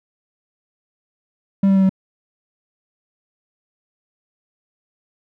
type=tone with pitch steps; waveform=triangle; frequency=196 / 194.08 / 192.19 / 190.31 Hz; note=G3 / G3 / G3 / F#3; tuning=0 / -17 / -34 / +49 cents; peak=-9 dBFS; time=1.63-1.894 s; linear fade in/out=5 ms; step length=66 ms; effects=none